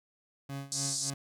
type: tone with tremolo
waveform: 30% pulse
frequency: 138.59 Hz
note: C#3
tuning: in tune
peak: -33 dBFS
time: 0.49-1.14 s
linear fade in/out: 5 ms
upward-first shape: sine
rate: 3.5 Hz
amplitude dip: 85%
type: band-pass noise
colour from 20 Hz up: white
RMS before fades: -34 dBFS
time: 0.72-1.1 s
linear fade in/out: 0 ms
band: 4400 to 8800 Hz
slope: 48 dB/octave
effects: none